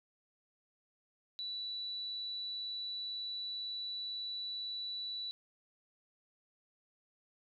sine tone, 3951 Hz, B7, in tune, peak -38 dBFS, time 1.39-5.31 s, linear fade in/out 0 ms, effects none

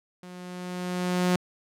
sawtooth tone with level ramp, 180.1 Hz, F#3, 46 cents flat, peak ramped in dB -38 to -16 dBFS, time 0.23-1.36 s, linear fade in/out 2 ms, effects low-pass 11000 Hz 12 dB/octave

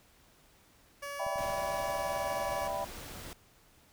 15% pulse tone, 568 Hz, C#5, 42 cents sharp, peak -32 dBFS, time 1.02-2.68 s, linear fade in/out 10 ms
sine chord, E minor seventh, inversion third, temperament equal, 587.3 / 659.3 / 784 / 987.8 Hz, D5 / E5 / G5 / B5, 0 / 0 / 0 / 0 cents, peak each -38 dBFS, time 1.19-2.85 s, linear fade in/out 10 ms
clicks, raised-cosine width 5 ms, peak -36 dBFS, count 6, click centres 1.266 / 1.359 / 1.408 / 1.463 / 1.503 / 1.648 s
pink noise, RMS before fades -45 dBFS, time 1.38-3.33 s, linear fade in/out 0 ms
effects pink hiss -63 dBFS RMS until 3.92 s

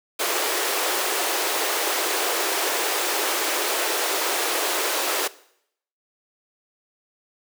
pink high-pass noise, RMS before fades -24 dBFS, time 0.19-5.28 s, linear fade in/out 10 ms, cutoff 340 Hz, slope 48 dB/octave, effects noise-tail reverb RT60 0.7 s tail -19 dB re dry

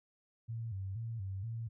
sine tone with vibrato, 104.9 Hz, G#2, 18 cents sharp, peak -37 dBFS, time 0.48-1.69 s, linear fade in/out 20 ms, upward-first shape square, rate 2.1 Hz, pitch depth 150 cents each way, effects none

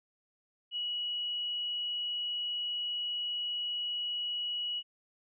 sine tone, 2925 Hz, F#7, 21 cents flat, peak -32 dBFS, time 0.71-4.83 s, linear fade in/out 50 ms, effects none

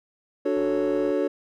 triangle chord, D major seventh, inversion none, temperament equal, 293.7 / 370 / 440 / 554.4 Hz, D4 / F#4 / A4 / C#5, 0 / 0 / 0 / 0 cents, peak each -25 dBFS, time 0.45-1.28 s, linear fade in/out 10 ms
click train, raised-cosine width 1 ms, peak -30 dBFS, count 57, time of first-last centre 0.57-1.108 s, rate 104 Hz
effects none

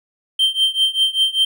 triangle tone with tremolo, 3136 Hz, G7, in tune, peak -9 dBFS, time 0.39-1.45 s, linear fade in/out 5 ms, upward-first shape triangle, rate 5.1 Hz, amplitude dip 95%, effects none

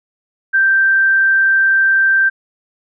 sine tone, 1568 Hz, G6, in tune, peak -9 dBFS, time 0.53-2.3 s, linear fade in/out 20 ms, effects none

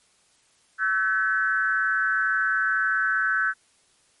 sine tone with frequency modulation, 1519 Hz, F#6, 45 cents sharp, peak -20 dBFS, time 0.78-3.54 s, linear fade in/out 50 ms, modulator 196 Hz, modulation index 0.87, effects white hiss -62 dBFS RMS until 4.2 s + MP3 48 kbps

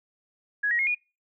sine tone with pitch steps, 1670 / 1896.3 / 2153 / 2445 Hz, G#6 / A#6 / C7 / D#7, +9 / +29 / +49 / -31 cents, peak -22 dBFS, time 0.63-0.95 s, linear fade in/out 10 ms, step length 80 ms, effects noise-tail reverb RT60 0.3 s tail -26 dB re dry

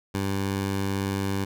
15% pulse tone, 98 Hz, G2, in tune, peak -19 dBFS, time 0.14-1.45 s, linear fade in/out 10 ms, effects none

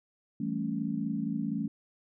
sine chord, A dominant seventh, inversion second, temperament equal, 164.81 / 196 / 220 / 277.2 Hz, E3 / G3 / A3 / C#4, 0 / 0 / 0 / 0 cents, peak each -37 / -36 / -33 / -35 dBFS, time 0.4-1.68 s, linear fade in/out 5 ms, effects none

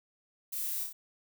violet noise with echo, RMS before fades -37 dBFS, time 0.52-0.84 s, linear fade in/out 10 ms, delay 30 ms, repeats 3, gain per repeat -3 dB, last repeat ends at 0.93 s, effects none

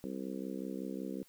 harmonic tone, 65.41 Hz, C2, in tune, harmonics 3 / 4 / 5 / 6 / 7 / 8, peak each -42 / -42 / -44 / -48 / -47 / -50 dBFS, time 0.04-1.23 s, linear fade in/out 0 ms, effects white hiss -65 dBFS RMS until 1.28 s

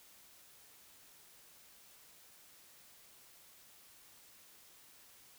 silence, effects white hiss -61 dBFS RMS until 5.38 s

